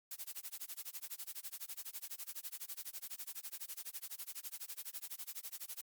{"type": "noise with tremolo", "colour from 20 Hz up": "blue", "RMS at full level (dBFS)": -43, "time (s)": [0.11, 5.81], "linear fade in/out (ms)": 2, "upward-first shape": "sine", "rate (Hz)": 12, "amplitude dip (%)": 100, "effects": ["Opus 48 kbps"]}